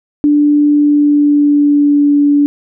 sine tone with pitch glide, 293.7 to 288.7 Hz, D4 to D4, 0 to -30 cents, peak -6 dBFS, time 0.24-2.46 s, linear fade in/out 0 ms, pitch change -30 cents, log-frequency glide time 0.7-2.16 s, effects none

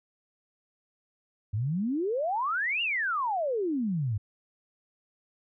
sine exponential two-way sweep, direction up then down, 97 to 2883 to 97 Hz, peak -26 dBFS, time 1.53-4.18 s, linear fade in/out 10 ms, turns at 2.82 s, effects none

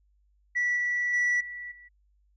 sine tone with level steps, 1953 Hz, B6, 20 cents flat, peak -22 / -24 / -20 / -36 / -48 dBFS, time 0.55-1.89 s, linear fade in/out 20 ms, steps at 0.76 / 1.13 / 1.4 / 1.71 s, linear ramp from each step 10 ms, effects tanh soft clip ceiling -21 dBFS + added 50 Hz sine -63 dBFS peak until 2.36 s

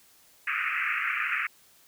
white band-pass noise, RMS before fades -29 dBFS, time 0.47-1.47 s, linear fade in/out 5 ms, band 1200 to 2600 Hz, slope 96 dB/octave, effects white hiss -59 dBFS RMS until 1.87 s

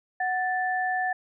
sine tone pair together, 740 / 1760 Hz, F#5 / A6, 0 / 0 cents, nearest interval octave + minor third, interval 1500 cents, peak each -26 / -28 dBFS, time 0.2-1.13 s, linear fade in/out 5 ms, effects none

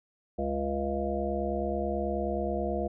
harmonic tone, 69.3 Hz, C#2, in tune, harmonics 1 / 3 / 5 / 7 / 9 / 10, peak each -35 / -35 / -35 / -35 / -35 / -35 dBFS, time 0.38-2.88 s, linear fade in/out 10 ms, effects none

